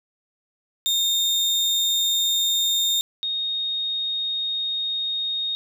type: tone pair in turn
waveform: 35% pulse / sine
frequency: 3657 / 3717 Hz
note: A#7 / A#7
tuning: -34 / -6 cents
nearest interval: unison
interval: 28 cents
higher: second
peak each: -17 / -23 dBFS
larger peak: first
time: 0.86-3.01 / 3.23-5.55 s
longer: second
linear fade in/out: 0 ms
effects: none